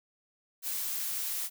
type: noise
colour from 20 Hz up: blue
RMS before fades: -34 dBFS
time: 0.62-1.5 s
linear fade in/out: 50 ms
effects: none